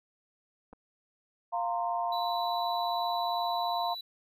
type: clicks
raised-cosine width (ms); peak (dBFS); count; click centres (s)
1; -36 / -37; 2; 0.729 / 0.733
type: chord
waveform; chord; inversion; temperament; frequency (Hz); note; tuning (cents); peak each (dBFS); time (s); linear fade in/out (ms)
sine; F suspended fourth; none; equal with one note detuned; 698.5 / 923.8 / 1046.5; F5 / Bb5 / C6; 0 / -16 / 0; -31 / -33 / -36; 1.52-3.95; 20
type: tone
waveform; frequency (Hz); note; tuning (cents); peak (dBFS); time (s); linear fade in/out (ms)
triangle; 3951; B7; 0; -36; 2.12-4.01; 5
effects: none